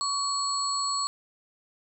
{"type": "tone cluster", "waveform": "sine", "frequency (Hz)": [1127, 4350, 7900], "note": ["C#6", "C#8", "B8"], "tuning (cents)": [28, -33, 0], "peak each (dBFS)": [-29, -30, -32], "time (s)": [0.01, 1.07], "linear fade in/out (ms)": 0, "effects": []}